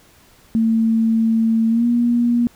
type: tone with pitch glide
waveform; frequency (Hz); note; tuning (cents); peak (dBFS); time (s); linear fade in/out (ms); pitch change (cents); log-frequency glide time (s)
sine; 225.1 to 238.5; A3 to A#3; +40 to +40; -13; 0.55-2.47; 0; +100; 1.69-1.86
effects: pink hiss -51 dBFS RMS until 2.55 s